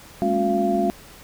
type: tone cluster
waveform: sine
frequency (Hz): 204.6 / 225.4 / 274 / 359.5 / 686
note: G#3 / A3 / C#4 / F#4 / F5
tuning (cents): -26 / +42 / -20 / -50 / -31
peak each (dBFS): -24 / -30 / -26 / -24 / -22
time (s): 0.22-0.9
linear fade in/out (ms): 0
effects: pink hiss -45 dBFS RMS until 1.23 s